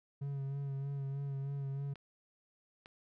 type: tone with vibrato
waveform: triangle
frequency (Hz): 138.59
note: C#3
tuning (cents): 0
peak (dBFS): -34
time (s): 0.21-1.94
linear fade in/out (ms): 10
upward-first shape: sine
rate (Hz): 3.2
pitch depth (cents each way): 29
type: clicks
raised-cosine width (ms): 0.3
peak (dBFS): -36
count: 2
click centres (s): 1.957 / 2.859
effects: none